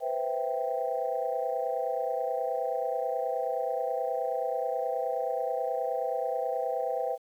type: chord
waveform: sine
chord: C major seventh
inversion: third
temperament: equal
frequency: 493.9 / 523.3 / 659.3 / 784 Hz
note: B4 / C5 / E5 / G5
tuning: 0 / 0 / 0 / 0 cents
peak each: -33 dBFS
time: 0-7.18 s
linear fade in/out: 50 ms
effects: tanh soft clip ceiling -17 dBFS + 10-bit